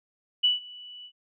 sine tone with ADSR envelope, 2960 Hz, F#7, in tune, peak -17 dBFS, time 0.43-1.12 s, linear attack 15 ms, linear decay 150 ms, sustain -24 dB, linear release 70 ms, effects none

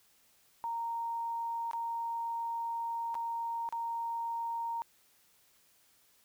sine tone with dropouts, 927 Hz, A#5, 10 cents flat, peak -33 dBFS, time 0.64-4.82 s, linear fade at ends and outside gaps 0 ms, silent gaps 1.712-1.733 / 3.144-3.152 / 3.689-3.725 s, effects white hiss -67 dBFS RMS until 6.24 s

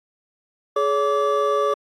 triangle tone cluster, 420.8 / 565 / 1162 Hz, G#4 / C#5 / D6, +23 / +33 / -19 cents, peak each -20 dBFS, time 0.76-1.74 s, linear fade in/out 5 ms, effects AAC 64 kbps

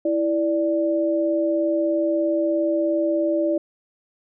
sine tone pair together, 329.6 / 587.3 Hz, E4 / D5, 0 / 0 cents, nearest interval minor seventh, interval 1000 cents, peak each -21 dBFS, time 0.05-3.58 s, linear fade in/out 5 ms, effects none

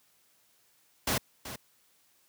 pink noise with echo, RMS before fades -28 dBFS, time 1.07-1.18 s, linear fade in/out 5 ms, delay 380 ms, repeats 1, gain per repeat -12 dB, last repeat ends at 1.56 s, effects white hiss -67 dBFS RMS until 2.28 s + high-pass 80 Hz 12 dB/octave

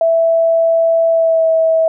sine tone with pitch glide, 660 to 648.3 Hz, E5 to E5, +2 to -29 cents, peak -9 dBFS, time 0.01-1.88 s, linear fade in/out 2 ms, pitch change -31 cents, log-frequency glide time 1.1-1.48 s, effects none

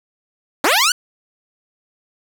10% pulse linear sweep, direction up, 245.4 to 1524 Hz, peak -4 dBFS, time 0.64-0.92 s, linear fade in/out 2 ms, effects none

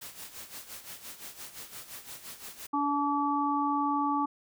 white noise with tremolo, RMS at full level -42 dBFS, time 0.01-2.67 s, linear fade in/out 10 ms, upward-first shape sine, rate 5.8 Hz, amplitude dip 70%
harmonic tone, 287.3 Hz, D4, 38 cents flat, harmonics 1 / 3 / 4, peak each -30 / -30 / -30 dBFS, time 2.73-4.26 s, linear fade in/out 10 ms
effects none

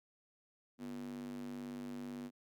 square tone with high-pass filter, 49 Hz, G1, in tune, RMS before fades -45 dBFS, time 0.78-2.31 s, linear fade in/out 50 ms, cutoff 240 Hz, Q 4.5, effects none

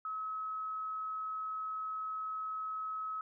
sine tone, 1284 Hz, E6, 46 cents flat, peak -36 dBFS, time 0.05-3.21 s, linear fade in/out 2 ms, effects none

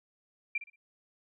sine tone with echo, 2367 Hz, D7, 13 cents sharp, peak -28 dBFS, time 0.55-0.58 s, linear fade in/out 5 ms, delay 60 ms, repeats 3, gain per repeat -12 dB, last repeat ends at 0.76 s, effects none

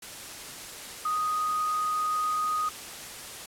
sine tone in noise, 1244.5 Hz, D#6, in tune, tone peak -25 dBFS, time 1.05-2.69 s, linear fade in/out 5 ms, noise white, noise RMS -41 dBFS, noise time 0.02-3.46 s, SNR +13 dB, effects low-pass 11000 Hz 12 dB/octave + AAC 64 kbps

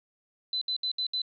sine tone bursts, 4021 Hz, B7, 30 cents sharp, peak -27 dBFS, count 5, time 0.53-1.218 s, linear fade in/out 2 ms, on 84 ms, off 67 ms, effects none

